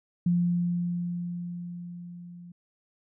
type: tone with level ramp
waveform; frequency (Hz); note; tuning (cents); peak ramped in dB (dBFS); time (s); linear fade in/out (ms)
sine; 174.61; F3; 0; -20 to -43; 0.26-2.52; 5
effects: none